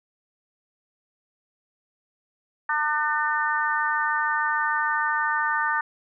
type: harmonic tone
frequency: 301.1 Hz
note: D4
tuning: 43 cents sharp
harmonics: 3 / 4 / 5 / 6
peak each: -27 / -27 / -27 / -27 dBFS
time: 2.69-5.81 s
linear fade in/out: 5 ms
effects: none